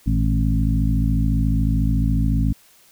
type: harmonic tone with a mistuned harmonic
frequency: 54 Hz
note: A1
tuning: 32 cents flat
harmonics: 1 / 2 / 3 / 4 / 5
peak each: -19 / -22 / -24 / -25 / -26 dBFS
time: 0.06-2.53 s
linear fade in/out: 10 ms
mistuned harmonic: 2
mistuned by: +78 cents
effects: white hiss -53 dBFS RMS until 2.91 s